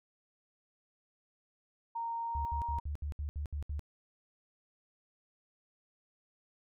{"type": "tone with pitch glide", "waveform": "sine", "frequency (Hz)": [926, 938.4], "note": ["A#5", "A#5"], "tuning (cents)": [-12, 11], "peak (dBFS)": -34, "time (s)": [1.95, 2.8], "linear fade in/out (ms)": 10, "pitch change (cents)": 23, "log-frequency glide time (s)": [2.22, 2.64]}
{"type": "tone bursts", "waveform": "sine", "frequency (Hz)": 73.42, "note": "D2", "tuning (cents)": 0, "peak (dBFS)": -34, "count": 9, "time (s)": [2.35, 3.794], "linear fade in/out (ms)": 0, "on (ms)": 100, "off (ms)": 68}
{"effects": []}